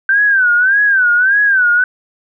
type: tone with vibrato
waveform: sine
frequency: 1545 Hz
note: G6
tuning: 26 cents flat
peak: -8 dBFS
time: 0.09-1.84 s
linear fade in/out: 2 ms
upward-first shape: sine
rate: 1.7 Hz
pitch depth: 140 cents each way
effects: none